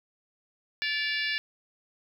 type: harmonic tone with a mistuned harmonic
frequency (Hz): 580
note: D5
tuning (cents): -22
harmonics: 3 / 4 / 5 / 6 / 7 / 8 / 9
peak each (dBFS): -31 / -33 / -35 / -37 / -38 / -39 / -40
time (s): 0.82-1.38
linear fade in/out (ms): 0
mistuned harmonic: 5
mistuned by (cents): -48
effects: 10-bit